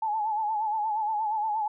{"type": "tone with vibrato", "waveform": "sine", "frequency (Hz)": 860, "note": "A5", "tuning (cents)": -40, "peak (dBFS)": -25, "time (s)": [0.02, 1.68], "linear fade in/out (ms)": 5, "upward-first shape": "sine", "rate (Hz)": 8.5, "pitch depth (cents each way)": 66, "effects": []}